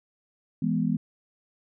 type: chord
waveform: sine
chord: E major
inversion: none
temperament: equal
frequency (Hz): 164.81 / 207.7 / 246.9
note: E3 / G#3 / B3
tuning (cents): 0 / 0 / 0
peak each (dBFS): -27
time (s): 0.62-0.97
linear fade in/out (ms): 5
effects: none